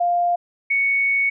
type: tone pair in turn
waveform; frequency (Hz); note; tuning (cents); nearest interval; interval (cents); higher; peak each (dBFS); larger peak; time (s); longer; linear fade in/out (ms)
sine; 700 / 2222; F5 / C#7; +4 / +4; octave + minor sixth; 2000; second; -16 / -16; neither; 0-0.36 / 0.7-1.3; second; 10
effects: none